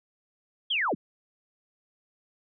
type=linear sweep; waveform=sine; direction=down; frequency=3409 to 97.6 Hz; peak=-24 dBFS; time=0.7-0.95 s; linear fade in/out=10 ms; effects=none